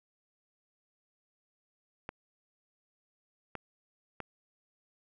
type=clicks; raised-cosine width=0.5 ms; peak=-23 dBFS; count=3; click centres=2.091 / 3.553 / 4.203 s; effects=none